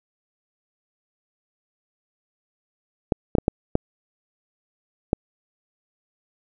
clicks, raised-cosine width 2 ms, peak -4 dBFS, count 6, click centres 3.122 / 3.352 / 3.384 / 3.481 / 3.754 / 5.131 s, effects none

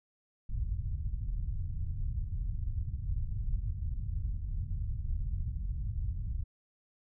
pink low-pass noise, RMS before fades -34 dBFS, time 0.49-6.44 s, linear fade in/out 10 ms, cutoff 110 Hz, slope 24 dB/octave, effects none

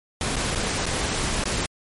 pink noise with dropouts, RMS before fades -25 dBFS, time 0.21-1.66 s, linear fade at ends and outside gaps 1 ms, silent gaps 0.358-0.365 / 0.55-0.557 / 0.857-0.864 / 1.439-1.455 s, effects MP3 48 kbps

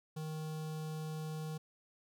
square tone with notch filter, 156.1 Hz, D#3, 6 cents sharp, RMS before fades -41 dBFS, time 0.16-1.58 s, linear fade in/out 10 ms, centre 2000 Hz, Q 1.5, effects none

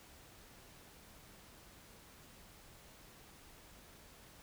silence, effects pink hiss -59 dBFS RMS until 4.42 s

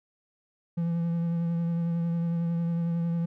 triangle tone with vibrato, 168.8 Hz, E3, 41 cents sharp, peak -23 dBFS, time 0.77-3.26 s, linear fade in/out 10 ms, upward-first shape triangle, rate 11 Hz, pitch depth 23 cents each way, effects none

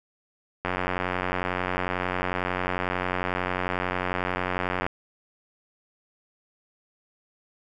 click train, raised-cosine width 0.5 ms, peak -11 dBFS, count 385, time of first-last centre 0.65-4.865 s, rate 91.1 Hz, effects none

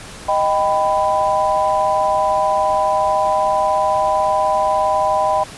sine chord, Eb augmented, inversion none, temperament equal with one note detuned, 622.3 / 784 / 996.4 Hz, Eb5 / G5 / B5, 0 / 0 / +15 cents, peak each -18 dBFS, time 0.28-5.44 s, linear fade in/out 10 ms, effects pink hiss -35 dBFS RMS until 5.57 s + resampled to 24000 Hz

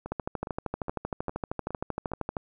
two click trains, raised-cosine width 1 ms, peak -22 / -16 dBFS, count 6 / 30, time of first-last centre 0.06-2.118 / 0.12-2.368 s, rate 2.43 / 12.9 Hz, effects none

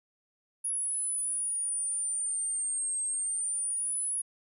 sine exponential two-way sweep, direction down then up, 10420 to 8372 to 10420 Hz, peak -29 dBFS, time 0.64-4.22 s, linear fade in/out 10 ms, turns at 3.03 s, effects none

